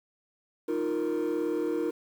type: chord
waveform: triangle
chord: Eb suspended second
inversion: none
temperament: equal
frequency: 311.1 / 349.2 / 466.2 Hz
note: Eb4 / F4 / Bb4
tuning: 0 / 0 / 0 cents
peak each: -28 dBFS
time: 0.68-1.91 s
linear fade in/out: 10 ms
effects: tanh soft clip ceiling -21 dBFS + 9-bit